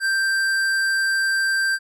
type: tone with hard clipping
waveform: triangle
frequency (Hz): 1572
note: G6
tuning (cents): +4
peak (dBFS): -20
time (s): 0-1.79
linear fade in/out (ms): 50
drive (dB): 16
effects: none